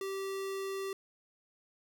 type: tone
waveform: square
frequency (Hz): 388.6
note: G4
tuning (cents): -15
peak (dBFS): -36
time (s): 0.01-0.93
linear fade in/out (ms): 2
effects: 13-bit